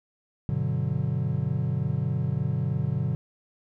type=chord; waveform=triangle; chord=G major seventh; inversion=none; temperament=equal; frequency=98 / 123.47 / 146.83 / 185 Hz; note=G2 / B2 / D3 / F#3; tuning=0 / 0 / 0 / 0 cents; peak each=-31 / -26 / -26 / -31 dBFS; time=0.49-3.15 s; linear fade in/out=0 ms; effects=none